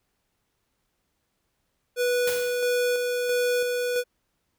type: tone with tremolo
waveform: square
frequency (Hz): 490.8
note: B4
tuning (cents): -11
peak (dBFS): -22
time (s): 1.96-4.04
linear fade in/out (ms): 50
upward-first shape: square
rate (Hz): 1.5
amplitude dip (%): 30
type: noise with exponential decay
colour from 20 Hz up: white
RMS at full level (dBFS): -30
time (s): 2.27-2.83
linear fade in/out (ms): 5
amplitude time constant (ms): 120
effects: pink hiss -75 dBFS RMS until 4.58 s